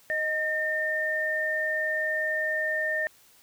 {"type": "tone pair together", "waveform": "sine", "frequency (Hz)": [622.3, 1814.8], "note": ["D#5", "A#6"], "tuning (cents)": [0, -47], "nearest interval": "octave + perfect fifth", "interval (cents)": 1853, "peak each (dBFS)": [-31, -26], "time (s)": [0.1, 3.07], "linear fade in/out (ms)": 0, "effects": ["white hiss -58 dBFS RMS until 3.42 s"]}